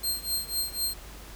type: tone with tremolo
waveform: 15% pulse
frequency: 4187 Hz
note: C8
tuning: in tune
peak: -18 dBFS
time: 0.03-0.94 s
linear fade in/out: 10 ms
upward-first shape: triangle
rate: 4 Hz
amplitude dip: 95%
effects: added 50 Hz sine -45 dBFS peak until 1.35 s + pink hiss -47 dBFS RMS until 1.35 s